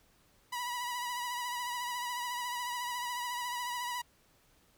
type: tone with vibrato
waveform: sawtooth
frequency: 976 Hz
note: B5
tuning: 21 cents flat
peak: -31 dBFS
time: 0.52-4.02 s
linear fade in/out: 10 ms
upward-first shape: triangle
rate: 14 Hz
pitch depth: 46 cents each way
effects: pink hiss -67 dBFS RMS until 4.77 s